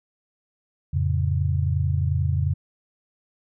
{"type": "chord", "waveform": "sine", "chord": "F augmented", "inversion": "none", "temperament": "equal", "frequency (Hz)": [87.31, 110, 138.59], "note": ["F2", "A2", "C#3"], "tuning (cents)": [0, 0, 0], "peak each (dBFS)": [-22, -28, -24], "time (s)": [0.93, 2.54], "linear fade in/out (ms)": 10, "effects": []}